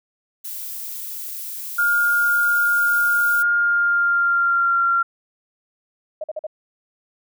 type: noise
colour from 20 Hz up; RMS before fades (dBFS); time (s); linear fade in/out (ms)
violet; -31; 0.44-3.43; 10
type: tone with pitch glide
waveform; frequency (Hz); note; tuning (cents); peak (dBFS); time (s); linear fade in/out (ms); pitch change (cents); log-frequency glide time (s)
sine; 1417 to 1377.5; F6 to F6; +25 to -24; -15; 1.78-5.03; 10; -49; 3.41-4.8
type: tone bursts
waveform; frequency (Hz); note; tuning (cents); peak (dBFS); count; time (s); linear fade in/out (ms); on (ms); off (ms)
sine; 620; D#5; -6; -24; 4; 6.21-6.468; 5; 30; 46
effects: none